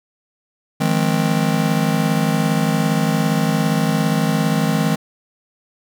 square chord, F minor seventh, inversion third, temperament just, 157.15 / 174.61 / 209.5 / 261.9 Hz, Eb3 / F3 / Ab3 / C4, +18 / 0 / +15 / +2 cents, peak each -20 / -24 / -21 / -24 dBFS, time 0.8-4.96 s, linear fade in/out 10 ms, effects none

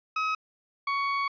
30% pulse tone pair in turn, 1275 / 1117.6 Hz, D#6 / C#6, +42 / +14 cents, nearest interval major second, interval 228 cents, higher first, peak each -23 dBFS, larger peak neither, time 0.16-0.35 / 0.87-1.28 s, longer second, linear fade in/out 5 ms, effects resampled to 11025 Hz + 10-bit

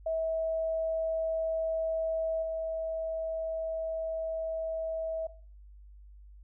sine tone with level steps, 647 Hz, E5, 32 cents flat, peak -28 / -31 dBFS, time 0.06-5.27 s, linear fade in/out 5 ms, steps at 2.42 s, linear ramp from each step 10 ms, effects noise-tail reverb RT60 0.4 s tail -17 dB re dry + added 50 Hz sine -49 dBFS peak until 6.43 s

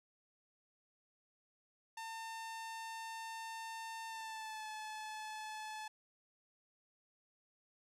sawtooth tone with pitch glide, 900 to 862.8 Hz, A5 to A5, +39 to -34 cents, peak -40 dBFS, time 1.97-5.88 s, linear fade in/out 5 ms, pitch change -73 cents, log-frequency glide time 4.09-4.67 s, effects low-pass 10000 Hz 12 dB/octave

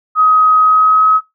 sine tone with pitch glide, 1262 to 1275.9 Hz, D#6 to D#6, +24 to +43 cents, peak -6 dBFS, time 0.15-1.21 s, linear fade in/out 50 ms, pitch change +19 cents, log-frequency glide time 0.61-1.08 s, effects noise-tail reverb RT60 0.2 s tail -24 dB re dry

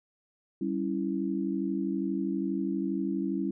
sine chord, C# diminished, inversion second, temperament equal with one note detuned, 194.87 / 277.2 / 329.6 Hz, G3 / C#4 / E4, -10 / 0 / 0 cents, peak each -32 dBFS, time 0.61-3.51 s, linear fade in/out 5 ms, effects none

